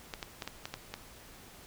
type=clicks; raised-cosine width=0.2 ms; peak=-20 dBFS; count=7; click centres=0.138 / 0.228 / 0.422 / 0.476 / 0.655 / 0.74 / 0.94 s; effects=pink hiss -53 dBFS RMS until 1.66 s